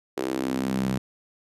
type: tone with high-pass filter sweep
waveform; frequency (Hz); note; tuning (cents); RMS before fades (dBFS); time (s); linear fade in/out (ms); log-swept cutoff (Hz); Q
sawtooth; 65.41; C2; 0; -27; 0.17-0.98; 5; 380 to 160; 3.5
effects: resampled to 32000 Hz